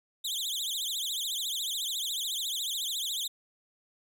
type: tone with vibrato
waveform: sawtooth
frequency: 3520 Hz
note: A7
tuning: in tune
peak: -28 dBFS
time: 0.24-3.28 s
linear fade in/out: 10 ms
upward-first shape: triangle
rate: 14 Hz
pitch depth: 260 cents each way
effects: none